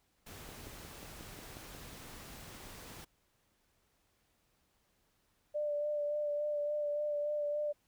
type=noise; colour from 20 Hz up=pink; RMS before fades=-50 dBFS; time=0.26-3.05 s; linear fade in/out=10 ms
type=click train; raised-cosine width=2 ms; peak=-36 dBFS; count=8; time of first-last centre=0.49-1.749 s; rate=5.56 Hz
type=tone with vibrato; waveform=sine; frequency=591 Hz; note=D5; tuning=11 cents sharp; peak=-32 dBFS; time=5.54-7.73 s; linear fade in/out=20 ms; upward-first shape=sine; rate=3.5 Hz; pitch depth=20 cents each way
effects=pink hiss -75 dBFS RMS until 7.87 s